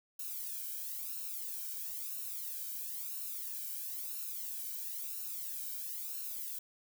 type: noise with flanger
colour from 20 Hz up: violet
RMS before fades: -41 dBFS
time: 0.19-6.59 s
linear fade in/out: 5 ms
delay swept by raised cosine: 0.73 to 1.31 ms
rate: 1 Hz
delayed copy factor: +0.95
effects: none